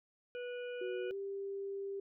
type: harmonic tone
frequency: 489.5 Hz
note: B4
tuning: 15 cents flat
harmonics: 1 / 3 / 5 / 6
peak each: -40 / -50 / -54 / -56 dBFS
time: 0.35-1.11 s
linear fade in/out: 0 ms
type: tone with pitch glide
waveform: sine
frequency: 370.8 to 395.1 Hz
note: F#4 to G4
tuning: +4 to +14 cents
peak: -38 dBFS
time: 0.81-2 s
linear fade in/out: 5 ms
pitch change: +110 cents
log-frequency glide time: 1.08-1.15 s
effects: none